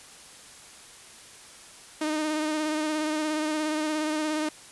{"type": "tone with vibrato", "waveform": "sawtooth", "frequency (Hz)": 307.7, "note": "D#4", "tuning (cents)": -19, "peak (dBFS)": -22, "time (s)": [2.01, 4.49], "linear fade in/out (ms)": 5, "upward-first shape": "sine", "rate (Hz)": 17, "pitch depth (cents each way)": 29, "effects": ["white hiss -48 dBFS RMS until 4.71 s", "resampled to 24000 Hz"]}